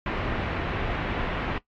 pink low-pass noise, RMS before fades -29 dBFS, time 0.06-1.58 s, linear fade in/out 2 ms, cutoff 2700 Hz, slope 24 dB/octave, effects noise-tail reverb RT60 0.1 s tail -17 dB re dry + AAC 48 kbps

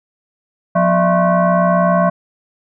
sine tone with frequency modulation, 245.6 Hz, B3, 9 cents flat, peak -10 dBFS, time 0.75-2.1 s, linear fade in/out 10 ms, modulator 424 Hz, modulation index 2.2, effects none

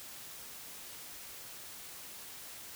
silence, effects white hiss -48 dBFS RMS until 2.75 s

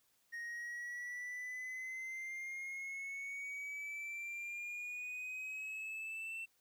triangle exponential sweep, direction up, 1863 to 2691 Hz, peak -40 dBFS, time 0.32-6.46 s, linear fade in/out 20 ms, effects white hiss -75 dBFS RMS until 6.6 s

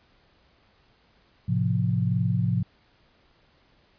sine chord, F major, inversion first, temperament just, 109.13 / 130.96 / 174.61 Hz, A2 / C3 / F3, -14 / +2 / 0 cents, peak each -25 / -26 / -26 dBFS, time 1.48-2.63 s, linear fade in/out 10 ms, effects pink hiss -62 dBFS RMS until 3.98 s + resampled to 11025 Hz

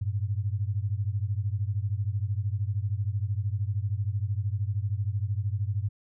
sine beating tone pair, 97.2 / 110.2 Hz, G2 / A2, -14 / +3 cents, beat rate 13 Hz, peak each -28 / -30 dBFS, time 0.01-5.89 s, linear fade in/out 10 ms, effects none

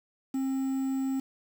triangle tone with quantisation, 266.9 Hz, C4, 35 cents sharp, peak -25 dBFS, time 0.34-1.2 s, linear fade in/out 5 ms, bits 8, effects none

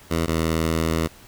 10% pulse tone pair in turn, 82.41 / 81.13 Hz, E2 / E2, 0 / -27 cents, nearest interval unison, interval 27 cents, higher first, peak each -12 dBFS, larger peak neither, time 0.1-0.27 / 0.27-1.08 s, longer second, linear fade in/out 20 ms, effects pink hiss -48 dBFS RMS until 1.27 s

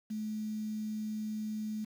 sine tone with quantisation, 215 Hz, A3, 40 cents flat, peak -34 dBFS, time 0.1-1.85 s, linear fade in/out 10 ms, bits 9, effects none

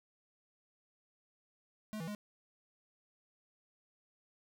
square tone with pitch steps, 214.6 / 163.2 / 208.2 Hz, A3 / E3 / G#3, -43 / -17 / +5 cents, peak -40 dBFS, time 1.93-2.149 s, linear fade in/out 0 ms, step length 73 ms, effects none

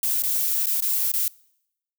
violet noise with dropouts, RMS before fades -23 dBFS, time 0.03-1.28 s, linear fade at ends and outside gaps 1 ms, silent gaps 0.222-0.236 / 0.659-0.668 / 0.805-0.823 / 1.117-1.137 s, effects noise-tail reverb RT60 0.8 s tail -25 dB re dry

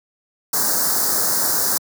white band-stop noise, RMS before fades -19 dBFS, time 0.53-1.78 s, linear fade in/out 5 ms, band 1700 to 4500 Hz, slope 48 dB/octave, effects high-pass 150 Hz 12 dB/octave

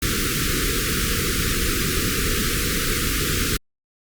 pink band-stop noise, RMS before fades -22 dBFS, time 0.02-3.57 s, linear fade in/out 5 ms, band 490 to 1200 Hz, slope 96 dB/octave, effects Opus 48 kbps

